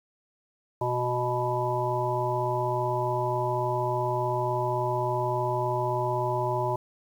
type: harmonic tone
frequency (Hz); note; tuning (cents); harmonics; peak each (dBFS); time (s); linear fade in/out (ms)
123.47; B2; 0; 1 / 3 / 5 / 7 / 8; -31 / -31 / -31 / -31 / -31; 0.81-6.76; 5
effects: 9-bit